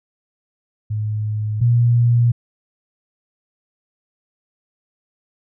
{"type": "tone pair in turn", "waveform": "sine", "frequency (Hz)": [106.9, 119.13], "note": ["A2", "A#2"], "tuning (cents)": [-49, 38], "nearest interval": "major second", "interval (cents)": 187, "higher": "second", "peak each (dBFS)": [-19, -11], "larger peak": "second", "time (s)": [[0.9, 1.61], [1.61, 2.32]], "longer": "neither", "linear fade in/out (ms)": 10, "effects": []}